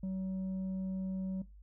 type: tone with tanh clipping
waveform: sine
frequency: 188.8 Hz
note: F#3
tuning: 35 cents sharp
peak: -35 dBFS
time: 0.03-1.42 s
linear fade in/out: 5 ms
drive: 4 dB
effects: noise-tail reverb RT60 0.2 s tail -17 dB re dry + added 50 Hz sine -52 dBFS peak until 1.62 s